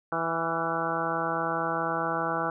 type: harmonic tone with a mistuned harmonic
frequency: 164.81 Hz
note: E3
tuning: in tune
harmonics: 1 / 2 / 3 / 4 / 5 / 6 / 7 / 8 / 9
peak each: -38 / -36 / -35 / -34 / -33 / -37 / -34 / -33 / -36 dBFS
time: 0.12-2.5 s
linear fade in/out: 2 ms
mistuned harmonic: 8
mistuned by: +36 cents
effects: none